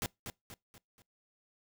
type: noise with echo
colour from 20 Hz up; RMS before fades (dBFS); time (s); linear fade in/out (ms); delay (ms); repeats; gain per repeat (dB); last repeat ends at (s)
pink; -35; 0.02-0.06; 0; 240; 4; -7; 1.02
effects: noise-tail reverb RT60 0.2 s tail -25 dB re dry